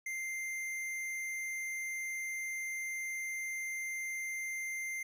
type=tone with tanh clipping; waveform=sine; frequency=2093 Hz; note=C7; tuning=in tune; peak=-38 dBFS; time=0.06-5.03 s; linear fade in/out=5 ms; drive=16 dB; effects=none